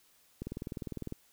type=click train; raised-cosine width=3 ms; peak=-25 dBFS; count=15; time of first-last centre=0.42-1.124 s; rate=19.9 Hz; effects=white hiss -66 dBFS RMS until 1.32 s